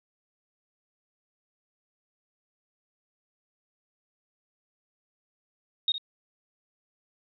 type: tone with echo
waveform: sine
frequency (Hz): 3729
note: A#7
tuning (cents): 0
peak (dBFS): -21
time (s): 5.88-5.92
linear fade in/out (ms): 2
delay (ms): 61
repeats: 1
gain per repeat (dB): -11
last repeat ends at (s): 5.981
effects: none

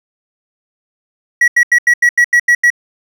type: tone bursts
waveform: triangle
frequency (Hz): 1924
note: B6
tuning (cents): -46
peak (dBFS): -4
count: 9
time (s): 1.41-2.703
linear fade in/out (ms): 5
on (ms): 69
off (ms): 84
effects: none

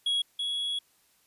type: tone pair in turn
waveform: triangle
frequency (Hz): 3322 / 3349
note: G#7 / G#7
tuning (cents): 0 / +14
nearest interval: unison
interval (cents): 14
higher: second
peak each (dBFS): -23 / -27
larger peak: first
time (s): 0.06-0.22 / 0.39-0.79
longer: second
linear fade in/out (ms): 5
effects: white hiss -66 dBFS RMS until 1.26 s + resampled to 32000 Hz

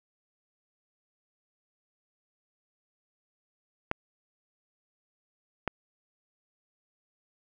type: clicks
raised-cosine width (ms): 0.5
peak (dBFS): -12 / -13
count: 2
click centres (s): 3.914 / 5.677
effects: none

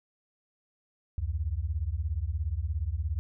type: beating tone pair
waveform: sine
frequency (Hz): 69.3 / 86.3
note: C#2 / F2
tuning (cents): 0 / -20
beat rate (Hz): 17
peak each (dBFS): -31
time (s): 1.18-3.19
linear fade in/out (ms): 0
effects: none

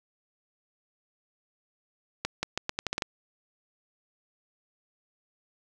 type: accelerating click train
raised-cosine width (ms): 0.2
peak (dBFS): -11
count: 9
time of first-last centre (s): 2.25-3.022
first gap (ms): 180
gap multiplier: 0.81
effects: none

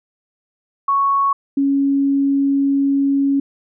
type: tone pair in turn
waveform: sine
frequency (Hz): 1108.7 / 277.2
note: C#6 / C#4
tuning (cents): 0 / 0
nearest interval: 2 octaves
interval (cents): 2400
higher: first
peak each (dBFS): -13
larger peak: neither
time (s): 0.88-1.33 / 1.57-3.4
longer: second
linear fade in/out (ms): 5
effects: none

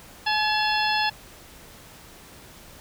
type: harmonic tone with a mistuned harmonic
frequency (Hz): 854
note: G#5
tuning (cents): +48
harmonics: 1 / 2 / 3 / 4 / 5 / 6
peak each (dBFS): -24 / -27 / -29 / -30 / -31 / -32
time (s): 0.26-1.1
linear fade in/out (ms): 10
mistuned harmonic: 3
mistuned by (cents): +90
effects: pink hiss -47 dBFS RMS until 2.8 s

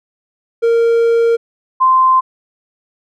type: tone pair in turn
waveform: triangle / sine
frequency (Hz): 463.3 / 1040.1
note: A#4 / C6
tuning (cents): -11 / -11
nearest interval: octave + major second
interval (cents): 1400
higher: second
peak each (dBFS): -7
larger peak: neither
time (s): 0.62-1.37 / 1.8-2.21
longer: first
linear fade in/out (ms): 20
effects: none

